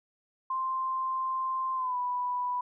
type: tone with pitch glide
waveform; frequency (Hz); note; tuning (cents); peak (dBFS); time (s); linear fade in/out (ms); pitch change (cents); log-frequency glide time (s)
sine; 1046.5 to 987.8; C6 to B5; 0 to 0; -28; 0.5-2.61; 5; -100; 1.75-1.97
effects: none